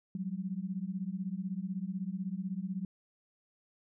sine beating tone pair, 180.2 / 196.2 Hz, F#3 / G3, -45 / +2 cents, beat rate 16 Hz, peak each -37 / -37 dBFS, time 0.15-2.85 s, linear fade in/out 2 ms, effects none

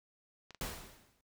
clicks, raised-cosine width 0.2 ms, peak -32 dBFS, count 3, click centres 0.507 / 0.547 / 0.695 s
pink noise with exponential decay, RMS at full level -37 dBFS, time 0.61-1.21 s, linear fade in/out 2 ms, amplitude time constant 130 ms
effects noise-tail reverb RT60 0.1 s tail -21 dB re dry

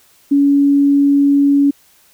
sine tone, 282.2 Hz, C#4, 31 cents sharp, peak -8 dBFS, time 0.31-1.71 s, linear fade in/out 10 ms, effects white hiss -51 dBFS RMS until 2.13 s

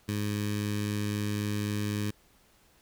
15% pulse tone with notch filter, 103.83 Hz, G#2, in tune, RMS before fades -31 dBFS, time 0.08-2.11 s, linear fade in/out 10 ms, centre 740 Hz, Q 0.55, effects pink hiss -63 dBFS RMS until 2.81 s

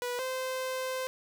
sawtooth tone pair in turn, 489.7 / 517.5 Hz, B4 / C5, -15 / -19 cents, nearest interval minor second, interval 96 cents, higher second, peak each -28 / -28 dBFS, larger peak neither, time 0.02-0.19 / 0.19-1.07 s, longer second, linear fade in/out 0 ms, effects none

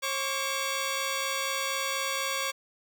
10% pulse tone pair together, 539 / 1142.1 Hz, C#5 / D6, -49 / -49 cents, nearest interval octave + minor second, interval 1300 cents, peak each -23 dBFS, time 0.02-2.52 s, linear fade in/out 20 ms, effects none

